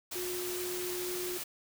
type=tone in noise; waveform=sine; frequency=360 Hz; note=F#4; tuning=47 cents flat; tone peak=-36 dBFS; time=0.15-1.38 s; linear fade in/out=10 ms; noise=white; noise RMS=-39 dBFS; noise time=0.11-1.44 s; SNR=0 dB; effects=none